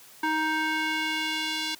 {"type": "tone with band-pass filter sweep", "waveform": "square", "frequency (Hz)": 313.2, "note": "D#4", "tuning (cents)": 11, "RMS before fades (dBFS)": -28, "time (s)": [0.23, 1.75], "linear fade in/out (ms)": 5, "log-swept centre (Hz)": [1300, 3900], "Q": 1.4, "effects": ["white hiss -51 dBFS RMS until 1.79 s", "high-pass 100 Hz 12 dB/octave"]}